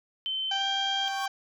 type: tone with pitch glide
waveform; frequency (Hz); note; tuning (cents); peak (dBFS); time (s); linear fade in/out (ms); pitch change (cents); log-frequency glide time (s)
sine; 3082 to 3205; G7 to G7; -30 to +38; -28; 0.26-1.08; 0; +68; 0.54-0.65
type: harmonic tone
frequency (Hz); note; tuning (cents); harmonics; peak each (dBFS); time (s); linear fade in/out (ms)
784; G5; 0; 1 / 2 / 3 / 4 / 5 / 6 / 7 / 8 / 9; -31 / -35 / -43 / -40 / -48 / -44 / -50 / -48 / -53; 0.51-1.28; 5
type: tone with exponential growth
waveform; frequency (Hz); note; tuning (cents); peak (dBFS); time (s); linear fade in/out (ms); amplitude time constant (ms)
square; 1108; C#6; -1; -32; 0.86-1.26; 5; 85
effects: none